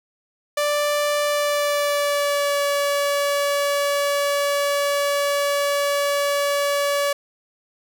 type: tone with pitch glide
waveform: sawtooth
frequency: 587 to 570.3 Hz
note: D5 to C#5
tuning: -1 to +49 cents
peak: -15 dBFS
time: 0.57-7.13 s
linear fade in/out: 5 ms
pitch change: -50 cents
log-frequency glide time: 1.24-2.63 s
effects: none

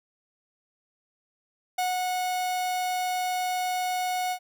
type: tone with ADSR envelope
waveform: 45% pulse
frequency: 732 Hz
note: F#5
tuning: 19 cents flat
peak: -24 dBFS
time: 1.78-4.39 s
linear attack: 7 ms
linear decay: 170 ms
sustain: -2 dB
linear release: 73 ms
effects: none

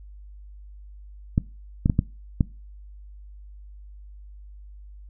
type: clicks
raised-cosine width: 5 ms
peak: -6 dBFS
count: 5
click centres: 1.379 / 1.859 / 1.898 / 1.991 / 2.408 s
effects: noise-tail reverb RT60 0.3 s tail -21 dB re dry + added 50 Hz sine -41 dBFS peak until 5.09 s

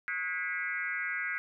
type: tone with frequency modulation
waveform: sine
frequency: 1804 Hz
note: A6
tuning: 43 cents sharp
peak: -31 dBFS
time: 0.08-1.38 s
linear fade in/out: 0 ms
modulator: 176 Hz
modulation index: 2.4
effects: none

